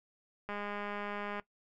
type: click train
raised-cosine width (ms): 0.5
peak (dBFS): -25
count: 187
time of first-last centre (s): 0.49-1.397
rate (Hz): 205
effects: noise-tail reverb RT60 0.1 s tail -18 dB re dry